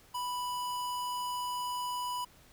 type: tone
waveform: square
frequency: 987.8 Hz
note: B5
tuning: in tune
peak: -34 dBFS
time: 0.14-2.25 s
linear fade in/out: 10 ms
effects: pink hiss -60 dBFS RMS until 2.52 s